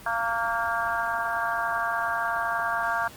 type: harmonic tone with a mistuned harmonic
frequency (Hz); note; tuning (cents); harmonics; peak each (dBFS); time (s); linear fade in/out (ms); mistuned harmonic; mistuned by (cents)
230; A#3; -23; 3 / 4 / 5 / 6 / 7; -30 / -30 / -30 / -30 / -30; 0.06-3.08; 5; 6; +28
effects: pink hiss -46 dBFS RMS until 3.16 s + Opus 32 kbps